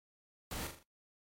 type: noise with echo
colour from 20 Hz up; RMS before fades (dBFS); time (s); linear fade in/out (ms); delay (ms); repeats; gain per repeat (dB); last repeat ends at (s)
pink; -41; 0.51-0.67; 2; 40; 4; -6; 0.83
effects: noise-tail reverb RT60 0.2 s tail -25 dB re dry + MP3 64 kbps